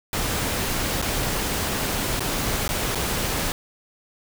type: noise with dropouts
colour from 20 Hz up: pink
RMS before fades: -25 dBFS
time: 0.13-3.52 s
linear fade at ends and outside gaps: 1 ms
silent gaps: 1.017-1.024 / 2.195-2.205 / 2.679-2.69 / 2.949-2.955 s
effects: none